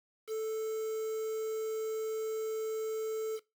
triangle tone with quantisation, 439.4 Hz, A4, 2 cents flat, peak -30 dBFS, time 0.27-3.4 s, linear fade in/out 50 ms, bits 8, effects noise-tail reverb RT60 0.2 s tail -19 dB re dry

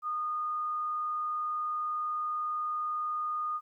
sine tone, 1227 Hz, D#6, 25 cents flat, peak -30 dBFS, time 0.02-3.61 s, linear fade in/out 50 ms, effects 12-bit

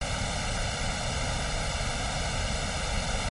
pink noise with comb filter, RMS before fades -29 dBFS, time 0.01-3.29 s, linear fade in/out 5 ms, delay 1.4 ms, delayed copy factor +1, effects low-pass 8000 Hz 12 dB/octave + MP3 48 kbps

